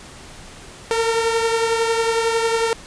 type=beating tone pair; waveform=sawtooth; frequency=454.5 / 465.5 Hz; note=A#4 / A#4; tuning=-44 / -2 cents; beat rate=11 Hz; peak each=-14 / -21 dBFS; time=0.91-2.73 s; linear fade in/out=0 ms; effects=pink hiss -40 dBFS RMS until 2.86 s + resampled to 22050 Hz